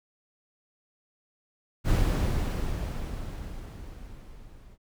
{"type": "noise with level ramp", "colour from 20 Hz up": "brown", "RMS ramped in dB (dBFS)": [-21, -51], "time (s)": [1.84, 4.78], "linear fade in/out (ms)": 50, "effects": []}